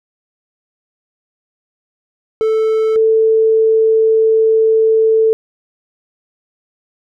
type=tone pair in turn; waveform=triangle / sine; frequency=440 / 443.1 Hz; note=A4 / A4; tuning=0 / +12 cents; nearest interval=unison; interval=12 cents; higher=second; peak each=-9 / -8 dBFS; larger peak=second; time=2.41-2.96 / 2.96-5.33 s; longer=second; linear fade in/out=0 ms; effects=none